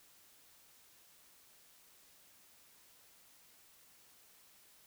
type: silence
effects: white hiss -64 dBFS RMS until 4.86 s